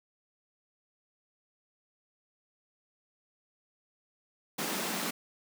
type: high-pass noise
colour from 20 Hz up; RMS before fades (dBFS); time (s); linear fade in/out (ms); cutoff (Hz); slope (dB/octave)
pink; -34; 4.58-5.11; 10; 160; 96
effects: none